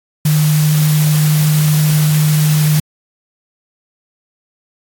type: tone in noise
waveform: sine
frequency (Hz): 152.2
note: D#3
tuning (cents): -38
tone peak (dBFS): -9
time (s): 0.25-2.8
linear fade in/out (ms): 5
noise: white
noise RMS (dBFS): -22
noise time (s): 0.25-2.8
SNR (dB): +10
effects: AAC 64 kbps